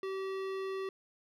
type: tone with hard clipping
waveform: sine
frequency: 384.3 Hz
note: G4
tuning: 34 cents flat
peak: -37 dBFS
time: 0.03-0.89 s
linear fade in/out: 2 ms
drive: 16 dB
effects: none